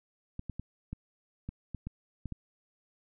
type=clicks; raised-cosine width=5 ms; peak=-25 dBFS; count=9; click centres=0.394 / 0.497 / 0.596 / 0.93 / 1.49 / 1.747 / 1.87 / 2.257 / 2.323 s; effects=none